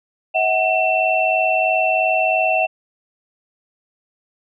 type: tone cluster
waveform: sine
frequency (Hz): 642 / 745 / 2691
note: E5 / F#5 / E7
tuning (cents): -46 / +12 / +35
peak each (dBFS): -19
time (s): 0.34-2.67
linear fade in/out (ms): 20
effects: none